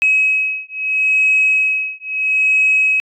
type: beating tone pair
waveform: sine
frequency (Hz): 2553 / 2553.76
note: D#7 / D#7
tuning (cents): +44 / +44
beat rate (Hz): 0.76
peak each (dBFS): -15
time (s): 0.02-3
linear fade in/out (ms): 0
effects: tanh soft clip ceiling -5 dBFS